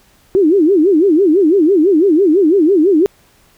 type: tone with vibrato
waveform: sine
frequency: 349.2 Hz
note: F4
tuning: in tune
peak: -7 dBFS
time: 0.35-3.06 s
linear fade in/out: 0 ms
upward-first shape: sine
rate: 6 Hz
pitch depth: 270 cents each way
effects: pink hiss -51 dBFS RMS until 3.57 s